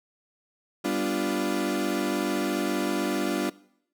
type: chord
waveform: 35% pulse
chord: G dominant seventh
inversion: none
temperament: equal with one note detuned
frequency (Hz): 197.25 / 246.9 / 293.7 / 349.2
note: G3 / B3 / D4 / F4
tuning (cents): +11 / 0 / 0 / 0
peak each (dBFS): -31 / -31 / -27 / -28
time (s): 0.84-3.5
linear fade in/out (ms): 10
effects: noise-tail reverb RT60 0.7 s tail -21 dB re dry